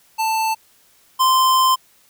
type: tone pair in turn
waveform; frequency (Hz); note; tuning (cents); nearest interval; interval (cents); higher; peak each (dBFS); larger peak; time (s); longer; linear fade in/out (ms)
square; 885 / 1039.1; A5 / C6; +10 / -12; minor third; 278; second; -18 / -13; second; 0.18-0.55 / 1.19-1.76; second; 20
effects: white hiss -55 dBFS RMS until 2.09 s